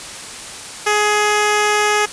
10% pulse tone, 419.1 Hz, G#4, 16 cents sharp, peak -5 dBFS, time 0.86-2.06 s, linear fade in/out 10 ms, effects white hiss -31 dBFS RMS until 2.12 s + resampled to 22050 Hz

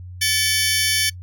20% pulse tone cluster, 1745 / 2262 / 3069 / 5460 Hz, A6 / C#7 / G7 / F8, -15 / +34 / -37 / -40 cents, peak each -18 dBFS, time 0.21-1.1 s, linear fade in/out 10 ms, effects noise-tail reverb RT60 0.1 s tail -22 dB re dry + added 90 Hz sine -33 dBFS peak until 1.22 s

